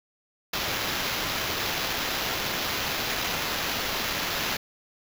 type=noise with sample-and-hold; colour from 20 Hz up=white; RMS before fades=-29 dBFS; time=0.53-4.57 s; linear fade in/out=5 ms; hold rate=8820 Hz; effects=none